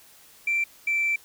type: tone pair in turn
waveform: sine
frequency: 2349 / 2336 Hz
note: D7 / D7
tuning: 0 / -10 cents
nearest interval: unison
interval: 10 cents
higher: first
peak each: -20 dBFS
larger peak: neither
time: 0.47-0.64 / 0.87-1.16 s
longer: second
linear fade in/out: 5 ms
effects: tanh soft clip ceiling -18 dBFS + white hiss -53 dBFS RMS until 1.24 s